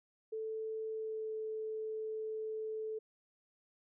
sine tone with pitch glide, 440 to 436.7 Hz, A4 to A4, 0 to -13 cents, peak -37 dBFS, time 0.32-2.99 s, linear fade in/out 10 ms, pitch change -13 cents, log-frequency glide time 0.89-1.34 s, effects none

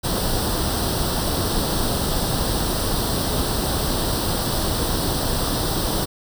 pink noise with comb filter, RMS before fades -22 dBFS, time 0.03-6.06 s, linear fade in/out 20 ms, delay 0.22 ms, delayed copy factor +0.75, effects none

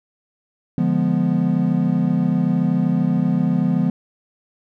triangle chord, D diminished seventh, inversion none, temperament equal, 146.83 / 174.61 / 207.7 / 246.9 Hz, D3 / F3 / Ab3 / Cb4, 0 / 0 / 0 / 0 cents, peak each -22 / -17 / -21 / -19 dBFS, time 0.78-3.9 s, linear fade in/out 2 ms, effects none

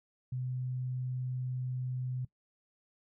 sine tone, 127.1 Hz, C3, 50 cents flat, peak -33 dBFS, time 0.32-2.25 s, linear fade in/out 5 ms, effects noise-tail reverb RT60 0.1 s tail -19 dB re dry

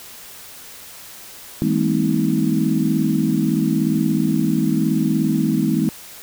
sine tone cluster, 161.2 / 203.4 / 224.3 / 260.7 / 317.6 Hz, E3 / G#3 / A3 / C4 / D#4, -38 / -36 / +34 / -6 / +36 cents, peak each -22 dBFS, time 1.62-5.89 s, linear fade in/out 0 ms, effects white hiss -39 dBFS RMS until 6.22 s

